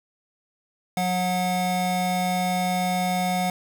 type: tone pair together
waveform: square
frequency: 181.96 / 729 Hz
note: F#3 / F#5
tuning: -29 / -26 cents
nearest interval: 2 octaves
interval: 2403 cents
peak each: -26 / -25 dBFS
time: 0.97-3.5 s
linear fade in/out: 2 ms
effects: none